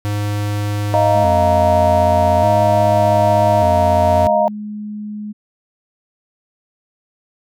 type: tone with vibrato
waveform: square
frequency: 96 Hz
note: G2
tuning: 36 cents flat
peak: -18 dBFS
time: 0.05-4.27 s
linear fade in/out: 0 ms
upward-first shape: square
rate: 0.42 Hz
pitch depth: 130 cents each way
type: chord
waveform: sine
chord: Eb suspended second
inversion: none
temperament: equal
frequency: 622.3 / 698.5 / 932.3 Hz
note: Eb5 / F5 / Bb5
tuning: 0 / 0 / 0 cents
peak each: -14 / -16 / -18 dBFS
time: 0.94-4.48 s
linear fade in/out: 0 ms
type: tone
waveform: sine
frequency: 210 Hz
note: G#3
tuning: 19 cents sharp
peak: -24 dBFS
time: 1.14-5.33 s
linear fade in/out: 20 ms
effects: none